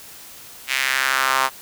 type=tone with high-pass filter sweep; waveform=sawtooth; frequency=132.5 Hz; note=C3; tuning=22 cents sharp; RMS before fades=-20 dBFS; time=0.67-1.5 s; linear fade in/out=50 ms; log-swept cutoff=2300 to 1000 Hz; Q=2.4; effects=white hiss -41 dBFS RMS until 1.61 s